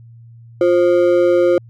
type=ring-modulated tone; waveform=triangle; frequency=440 Hz; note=A4; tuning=in tune; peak=-5 dBFS; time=0.61-1.58 s; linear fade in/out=2 ms; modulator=88.5 Hz; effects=added 116 Hz sine -38 dBFS peak until 1.69 s